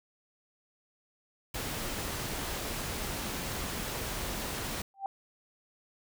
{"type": "noise", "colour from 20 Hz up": "pink", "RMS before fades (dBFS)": -36, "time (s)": [1.54, 4.82], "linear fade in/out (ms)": 5}
{"type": "tone with exponential growth", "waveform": "sine", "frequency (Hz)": 784, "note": "G5", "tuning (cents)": 0, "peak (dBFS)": -27, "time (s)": [4.94, 5.06], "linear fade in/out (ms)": 1, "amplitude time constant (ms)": 25}
{"effects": []}